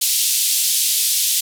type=band-pass noise; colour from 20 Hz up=white; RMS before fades=-18 dBFS; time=0.01-1.41 s; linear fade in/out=10 ms; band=3100 to 13000 Hz; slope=24 dB/octave; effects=none